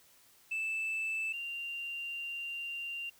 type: tone pair in turn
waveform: sine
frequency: 2637 / 2778 Hz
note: E7 / F7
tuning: 0 / -10 cents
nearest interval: minor second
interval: 90 cents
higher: second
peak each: -30 / -36 dBFS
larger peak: first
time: 0.51-1.33 / 1.33-3.1 s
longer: second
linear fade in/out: 10 ms
effects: tanh soft clip ceiling -31 dBFS + white hiss -63 dBFS RMS until 3.19 s